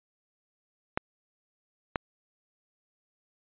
clicks, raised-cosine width 0.5 ms, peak -11 dBFS, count 2, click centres 0.975 / 1.958 s, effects resampled to 8000 Hz

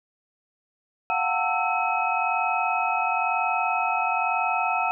sine tone cluster, 716 / 757 / 899 / 1319 / 2547 Hz, F5 / F#5 / A5 / E6 / D#7, +43 / +39 / +37 / +1 / +40 cents, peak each -28 dBFS, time 1.1-4.91 s, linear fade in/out 0 ms, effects none

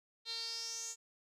sawtooth tone with band-pass filter sweep, 457.6 Hz, A#4, 32 cents flat, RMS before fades -42 dBFS, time 0.25-0.96 s, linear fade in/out 50 ms, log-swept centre 4000 to 7000 Hz, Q 7.8, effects none

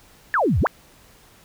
sine exponential two-way sweep, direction down then up, 1817 to 64 to 1817 Hz, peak -16 dBFS, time 0.34-0.67 s, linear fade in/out 0 ms, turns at 0.6 s, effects pink hiss -52 dBFS RMS until 1.44 s

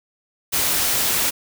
white noise, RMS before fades -20 dBFS, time 0.52-1.31 s, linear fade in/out 20 ms, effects none

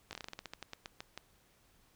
slowing click train, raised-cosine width 0.2 ms, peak -25 dBFS, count 16, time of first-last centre 0.11-1.176 s, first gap 19 ms, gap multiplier 1.17, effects pink hiss -68 dBFS RMS until 1.95 s

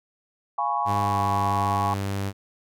sine chord, C# dominant seventh, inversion first, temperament equal, 698.5 / 830.6 / 987.8 / 1108.7 Hz, E#5 / G#5 / B5 / C#6, 0 / 0 / 0 / 0 cents, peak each -31 / -26 / -29 / -27 dBFS, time 0.58-1.94 s, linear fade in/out 5 ms
sawtooth tone with pitch glide, 101.7 to 98.69 Hz, G#2 to G2, -36 to +12 cents, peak -22 dBFS, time 0.85-2.33 s, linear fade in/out 50 ms, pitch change -52 cents, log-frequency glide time 1.03-1.18 s
effects none

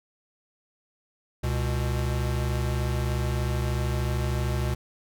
square tone pair together, 68.4 / 121.7 Hz, C#2 / B2, -23 / -25 cents, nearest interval minor seventh, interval 998 cents, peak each -28 dBFS, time 1.43-4.75 s, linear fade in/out 10 ms, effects none

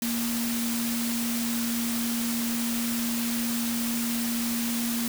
sine tone in noise, 234.3 Hz, A#3, 9 cents sharp, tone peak -27 dBFS, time 0.02-5.08 s, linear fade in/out 2 ms, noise white, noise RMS -32 dBFS, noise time 0.02-5.08 s, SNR +2 dB, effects none

